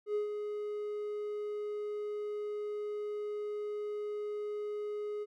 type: tone with ADSR envelope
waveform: triangle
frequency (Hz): 417.9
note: G#4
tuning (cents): +11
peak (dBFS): -26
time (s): 0.06-5.26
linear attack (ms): 91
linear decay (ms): 120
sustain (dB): -7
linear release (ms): 36
effects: tanh soft clip ceiling -23 dBFS